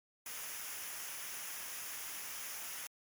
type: noise with comb filter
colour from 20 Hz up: white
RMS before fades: -44 dBFS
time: 0.26-2.87 s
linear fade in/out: 2 ms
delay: 0.24 ms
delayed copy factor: -0.6
effects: MP3 96 kbps